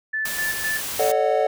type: tone with tremolo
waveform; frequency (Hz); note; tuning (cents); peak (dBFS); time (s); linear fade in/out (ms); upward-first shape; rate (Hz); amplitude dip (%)
sine; 1749; A6; -11; -22; 0.13-0.81; 10; square; 3.9; 60
type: noise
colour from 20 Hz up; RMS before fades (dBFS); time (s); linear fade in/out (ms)
white; -29; 0.25-1.12; 5
type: chord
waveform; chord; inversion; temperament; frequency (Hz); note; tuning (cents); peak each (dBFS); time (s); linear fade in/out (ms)
triangle; D# half-diminished seventh; second; equal with one note detuned; 440 / 554.4 / 609.1 / 740; A4 / C#5 / D#5 / F#5; 0 / 0 / -37 / 0; -21; 0.99-1.47; 5
effects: none